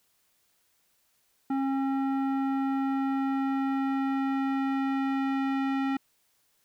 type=tone with low-pass filter sweep; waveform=square; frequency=270.5 Hz; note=C#4; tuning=42 cents flat; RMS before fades=-28 dBFS; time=1.5-5.97 s; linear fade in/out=5 ms; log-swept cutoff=1100 to 2200 Hz; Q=1.1; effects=white hiss -70 dBFS RMS until 6.64 s